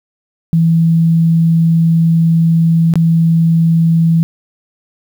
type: tone with dropouts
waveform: sine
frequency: 164.81 Hz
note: E3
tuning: in tune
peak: -7 dBFS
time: 0.53-4.23 s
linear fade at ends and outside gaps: 0 ms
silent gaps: 2.938-2.956 s
effects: 7-bit